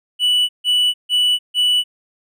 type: tone bursts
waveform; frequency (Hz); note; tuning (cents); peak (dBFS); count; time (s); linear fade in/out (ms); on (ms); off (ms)
triangle; 2960; F#7; 0; -11; 4; 0.19-1.84; 50; 300; 150
effects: none